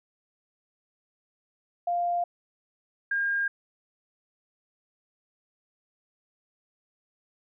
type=tone pair in turn; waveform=sine; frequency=698.5 / 1613.1 Hz; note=F5 / G6; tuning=0 / +49 cents; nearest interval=octave + major second; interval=1449 cents; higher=second; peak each=-24 dBFS; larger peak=neither; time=1.87-2.24 / 3.11-3.48 s; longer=neither; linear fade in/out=5 ms; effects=none